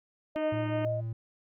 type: tone with tremolo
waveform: sine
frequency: 622.3 Hz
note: D#5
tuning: in tune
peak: -28 dBFS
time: 0.35-1.01 s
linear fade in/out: 10 ms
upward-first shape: sine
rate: 2.4 Hz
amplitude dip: 70%
type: harmonic tone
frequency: 307.6 Hz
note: D#4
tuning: 20 cents flat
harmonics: 1 / 2 / 3 / 4 / 5 / 6 / 7 / 8 / 9 / 10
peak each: -33 / -39 / -43 / -45 / -47 / -49 / -50 / -51 / -52 / -53 dBFS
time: 0.36-0.85 s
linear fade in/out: 0 ms
type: tone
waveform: triangle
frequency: 113.4 Hz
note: A#2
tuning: 47 cents flat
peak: -30 dBFS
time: 0.52-1.13 s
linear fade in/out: 5 ms
effects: none